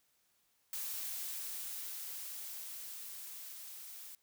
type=noise with level ramp; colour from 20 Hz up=blue; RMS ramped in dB=-40 to -50 dBFS; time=0.73-4.15 s; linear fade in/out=2 ms; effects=white hiss -75 dBFS RMS until 4.22 s

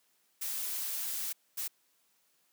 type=noise bursts at uneven times; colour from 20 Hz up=blue; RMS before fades=-36 dBFS; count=2; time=0.41-1.33 / 1.57-1.68 s; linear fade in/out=10 ms; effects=white hiss -72 dBFS RMS until 2.52 s + high-pass 150 Hz 12 dB/octave

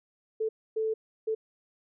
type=tone bursts at uneven times; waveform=sine; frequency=440 Hz; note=A4; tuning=in tune; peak=-26 dBFS; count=3; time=0.4-0.49 / 0.76-0.94 / 1.27-1.35 s; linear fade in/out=10 ms; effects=none

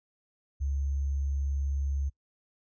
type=tone with sample-and-hold; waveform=sine; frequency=69.4 Hz; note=C#2; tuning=3 cents sharp; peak=-27 dBFS; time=0.6-2.1 s; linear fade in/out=20 ms; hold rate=6300 Hz; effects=noise-tail reverb RT60 0.1 s tail -24 dB re dry + resampled to 16000 Hz

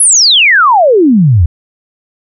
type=exponential sweep; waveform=sine; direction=down; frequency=11175 to 76.5 Hz; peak=-3 dBFS; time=0-1.46 s; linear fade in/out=5 ms; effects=none

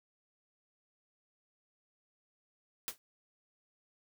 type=noise with exponential decay; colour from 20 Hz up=white; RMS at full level=-34 dBFS; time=2.88-2.98 s; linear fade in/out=0 ms; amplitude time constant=20 ms; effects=none

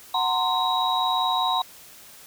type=tone cluster; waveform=sine; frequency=740 / 918 / 1043 / 3832 Hz; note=F#5 / A#5 / C6 / A#7; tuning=0 / -27 / -6 / +47 cents; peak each=-26 dBFS; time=0.14-1.62 s; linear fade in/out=5 ms; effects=white hiss -47 dBFS RMS until 2.26 s

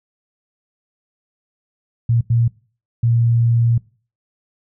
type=tone bursts at uneven times; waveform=sine; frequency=117.1 Hz; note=A#2; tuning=8 cents sharp; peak=-12 dBFS; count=3; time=2.09-2.21 / 2.3-2.48 / 3.03-3.78 s; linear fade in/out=5 ms; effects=noise-tail reverb RT60 0.4 s tail -22 dB re dry

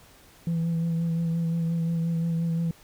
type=tone with vibrato; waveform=sine; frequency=166.4 Hz; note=E3; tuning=17 cents sharp; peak=-21 dBFS; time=0.47-2.71 s; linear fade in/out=2 ms; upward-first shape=sine; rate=5.7 Hz; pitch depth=22 cents each way; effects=tanh soft clip ceiling -22 dBFS + pink hiss -54 dBFS RMS until 2.83 s

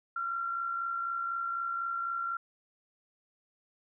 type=tone with amplitude modulation; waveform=sine; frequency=1371 Hz; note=F6; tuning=32 cents flat; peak=-29 dBFS; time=0.16-2.37 s; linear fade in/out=5 ms; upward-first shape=sine; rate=64 Hz; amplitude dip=45%; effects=none

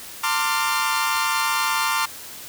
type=chord; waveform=sawtooth; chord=D minor seventh; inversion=second; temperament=equal with one note detuned; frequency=900.6 / 1046.5 / 1174.7 / 1396.9 Hz; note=A5 / C6 / D6 / F6; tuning=+40 / 0 / 0 / 0 cents; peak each=-22 dBFS; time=0.23-2.06 s; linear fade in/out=10 ms; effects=white hiss -38 dBFS RMS until 2.48 s

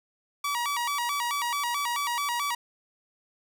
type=tone with vibrato; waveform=sawtooth; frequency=1046.5 Hz; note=C6; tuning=in tune; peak=-23 dBFS; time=0.44-2.55 s; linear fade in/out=5 ms; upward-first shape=square; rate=4.6 Hz; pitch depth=160 cents each way; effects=10-bit

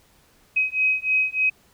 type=beating tone pair; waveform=sine; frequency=2530 / 2533.3 Hz; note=D#7 / D#7; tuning=+28 / +31 cents; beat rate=3.3 Hz; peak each=-22 dBFS; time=0.56-1.5 s; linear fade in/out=10 ms; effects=pink hiss -58 dBFS RMS until 1.73 s

